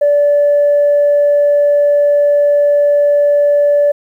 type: tone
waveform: sine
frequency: 580 Hz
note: D5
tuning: 22 cents flat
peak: -6 dBFS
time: 0.01-3.92 s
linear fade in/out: 10 ms
effects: tanh soft clip ceiling -4 dBFS + 8-bit